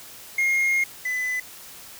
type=tone pair in turn; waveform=triangle; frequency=2139 / 2005 Hz; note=C7 / B6; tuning=+38 / +26 cents; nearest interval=minor second; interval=112 cents; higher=first; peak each=-17 / -22 dBFS; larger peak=first; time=0.38-0.84 / 1.05-1.4 s; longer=first; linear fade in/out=5 ms; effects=white hiss -43 dBFS RMS until 1.99 s